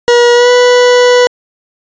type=tone with pitch glide; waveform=40% pulse; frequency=479.9 to 492.5 Hz; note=B4 to B4; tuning=-50 to -5 cents; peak=-3 dBFS; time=0.08-1.27 s; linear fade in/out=0 ms; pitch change=+45 cents; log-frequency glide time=0.34-0.5 s; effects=resampled to 16000 Hz